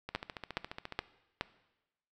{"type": "two click trains", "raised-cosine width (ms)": 0.3, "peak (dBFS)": [-24, -16], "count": [14, 4], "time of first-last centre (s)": [[0.09, 0.993], [0.15, 1.411]], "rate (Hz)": [14.4, 2.38], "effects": ["noise-tail reverb RT60 1.0 s tail -18 dB re dry"]}